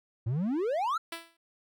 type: exponential sweep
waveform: triangle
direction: up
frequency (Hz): 105.1 to 1400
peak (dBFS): -25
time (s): 0.26-0.98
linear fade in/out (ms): 10
type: tone with exponential decay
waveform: 5% pulse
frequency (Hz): 332.9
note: E4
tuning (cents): +17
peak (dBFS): -22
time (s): 1.12-1.37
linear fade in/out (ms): 5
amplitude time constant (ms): 54
effects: none